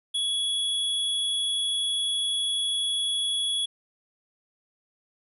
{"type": "tone", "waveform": "square", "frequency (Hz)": 3367, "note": "G#7", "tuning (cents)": 23, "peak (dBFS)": -25, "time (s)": [0.14, 3.66], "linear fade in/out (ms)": 10, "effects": ["resampled to 32000 Hz"]}